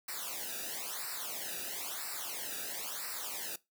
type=noise with flanger; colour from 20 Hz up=white; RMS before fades=-40 dBFS; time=0.08-3.56 s; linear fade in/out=5 ms; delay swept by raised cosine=0.3 to 0.95 ms; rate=1 Hz; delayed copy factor=-0.95; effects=noise-tail reverb RT60 0.2 s tail -20 dB re dry